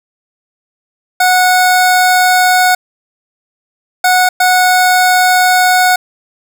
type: tone bursts at uneven times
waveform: 25% pulse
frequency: 734 Hz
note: F#5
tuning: 14 cents flat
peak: -3 dBFS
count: 3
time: 1.2-2.75 / 4.04-4.29 / 4.4-5.96 s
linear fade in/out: 5 ms
effects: none